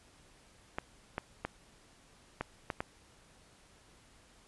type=clicks; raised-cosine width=0.5 ms; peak=-19 dBFS; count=6; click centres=0.785 / 1.181 / 1.45 / 2.41 / 2.702 / 2.805 s; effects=pink hiss -62 dBFS RMS until 4.47 s + resampled to 24000 Hz